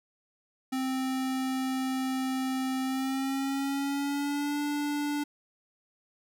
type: tone with pitch glide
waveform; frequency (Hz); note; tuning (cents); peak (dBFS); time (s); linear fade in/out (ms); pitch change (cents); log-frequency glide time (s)
square; 261.6 to 291.9; C4 to D4; 0 to -10; -29; 0.72-5.24; 10; +190; 2.82-4.6
effects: none

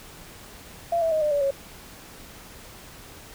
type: tone with pitch steps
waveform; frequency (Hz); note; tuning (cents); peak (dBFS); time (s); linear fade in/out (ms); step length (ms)
sine; 682 / 653.5 / 626.1 / 599.9 / 574.8 / 550.8; F5 / E5 / D#5 / D5 / D5 / C#5; -41 / -15 / +11 / +37 / -37 / -11; -20; 0.92-1.508; 5; 98
effects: pink hiss -45 dBFS RMS until 3.34 s

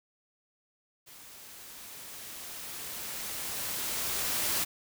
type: noise with level ramp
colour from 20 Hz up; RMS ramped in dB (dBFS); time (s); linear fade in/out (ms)
white; -51 to -29; 1.06-4.65; 20
effects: none

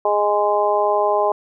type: harmonic tone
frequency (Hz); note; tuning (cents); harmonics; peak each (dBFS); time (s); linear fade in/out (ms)
207; G#3; -5; 2 / 3 / 4 / 5; -21 / -19 / -20 / -22; 0.05-1.32; 2
effects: none

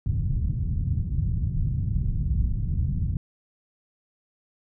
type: low-pass noise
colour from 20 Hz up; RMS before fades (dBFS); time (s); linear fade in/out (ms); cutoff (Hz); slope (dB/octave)
white; -25; 0.06-3.17; 2; 130; 24
effects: none

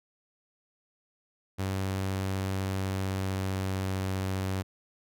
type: tone with pitch glide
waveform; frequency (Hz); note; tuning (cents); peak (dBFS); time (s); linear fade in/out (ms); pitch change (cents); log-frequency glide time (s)
sawtooth; 95.9 to 95.07; G2 to F#2; -37 to +47; -25; 1.58-4.63; 20; -16; 2.71-4.04
effects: none

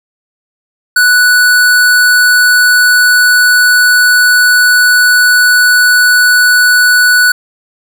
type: tone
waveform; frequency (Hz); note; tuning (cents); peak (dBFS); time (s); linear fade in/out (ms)
square; 1480; F#6; 0; -5; 0.96-7.32; 5
effects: none

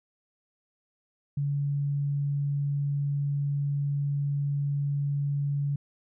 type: tone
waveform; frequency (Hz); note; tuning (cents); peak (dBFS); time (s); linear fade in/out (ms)
sine; 142.4; C#3; +47; -25; 1.37-5.76; 5
effects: none

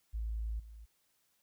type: tone with level steps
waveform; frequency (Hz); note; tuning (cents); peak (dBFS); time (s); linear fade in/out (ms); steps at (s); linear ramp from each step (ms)
sine; 55; A1; 0; -34 / -48; 0.13-0.86; 20; 0.59; 10
effects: white hiss -75 dBFS RMS until 1.42 s

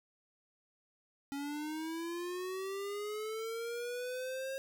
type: linear sweep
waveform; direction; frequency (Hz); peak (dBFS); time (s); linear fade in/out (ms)
square; up; 277.2 to 540; -38; 1.32-4.58; 0
effects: none

